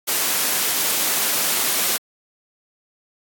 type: noise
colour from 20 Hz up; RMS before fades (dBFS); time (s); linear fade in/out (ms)
white; -20; 0.07-1.98; 20
effects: high-pass 200 Hz 12 dB/octave + AAC 64 kbps